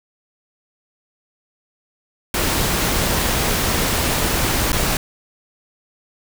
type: noise with dropouts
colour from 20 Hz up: pink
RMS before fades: -19 dBFS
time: 2.34-4.97 s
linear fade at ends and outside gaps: 2 ms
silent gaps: 4.72-4.729 s
effects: none